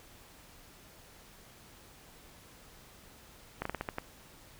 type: slowing click train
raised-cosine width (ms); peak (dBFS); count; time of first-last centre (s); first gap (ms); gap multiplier
0.5; -19; 7; 3.62-3.984; 34; 1.23
effects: pink hiss -56 dBFS RMS until 4.59 s